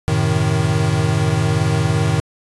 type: chord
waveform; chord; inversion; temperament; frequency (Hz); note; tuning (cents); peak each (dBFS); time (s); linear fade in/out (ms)
square; F# diminished seventh; none; equal; 92.5 / 110 / 130.81 / 155.56; F#2 / A2 / C3 / Eb3; 0 / 0 / 0 / 0; -23 / -20 / -24 / -19; 0.08-2.2; 0
effects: resampled to 24000 Hz